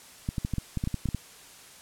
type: clicks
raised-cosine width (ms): 5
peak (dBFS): -16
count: 12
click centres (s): 0.289 / 0.382 / 0.449 / 0.537 / 0.583 / 0.773 / 0.839 / 0.874 / 0.943 / 1.057 / 1.088 / 1.147
effects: white hiss -50 dBFS RMS until 1.81 s + low-pass 11000 Hz 12 dB/octave

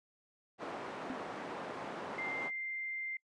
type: band-pass noise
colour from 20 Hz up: white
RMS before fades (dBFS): -43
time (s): 0.58-2.51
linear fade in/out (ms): 50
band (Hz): 210 to 1000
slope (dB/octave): 12
type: tone with exponential decay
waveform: sine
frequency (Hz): 260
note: C4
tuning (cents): -11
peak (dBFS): -34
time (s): 1.1-1.24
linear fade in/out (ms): 1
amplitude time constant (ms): 29
type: tone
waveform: sine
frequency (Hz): 2093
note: C7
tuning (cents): 0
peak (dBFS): -37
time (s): 2.18-3.17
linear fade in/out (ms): 5
effects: noise-tail reverb RT60 0.1 s tail -25 dB re dry + resampled to 22050 Hz

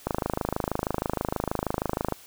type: click train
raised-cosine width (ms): 1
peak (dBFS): -11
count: 55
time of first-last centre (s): 0.07-2.123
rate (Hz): 26.3
effects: white hiss -50 dBFS RMS until 2.26 s

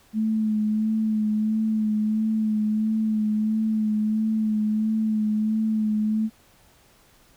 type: tone with vibrato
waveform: sine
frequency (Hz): 216.3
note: A3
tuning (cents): -29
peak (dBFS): -20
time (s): 0.13-6.3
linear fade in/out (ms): 50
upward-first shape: sine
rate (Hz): 1.5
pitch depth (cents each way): 26
effects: pink hiss -57 dBFS RMS until 7.36 s

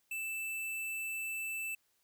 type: tone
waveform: square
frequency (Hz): 2646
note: E7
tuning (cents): +6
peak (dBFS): -37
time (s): 0.11-1.75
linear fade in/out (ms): 5
effects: white hiss -75 dBFS RMS until 2.03 s

